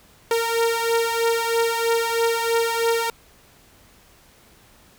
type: beating tone pair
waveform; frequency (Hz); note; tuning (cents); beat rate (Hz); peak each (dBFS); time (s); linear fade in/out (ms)
sawtooth; 460 / 463.1; A#4 / A#4; -23 / -11; 3.1; -17 / -20; 0.31-3.1; 2
effects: pink hiss -53 dBFS RMS until 4.98 s